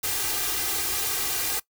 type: noise with comb filter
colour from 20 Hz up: white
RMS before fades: -27 dBFS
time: 0.03-1.6 s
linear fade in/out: 10 ms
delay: 2.5 ms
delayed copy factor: +0.85
effects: noise-tail reverb RT60 0.1 s tail -20 dB re dry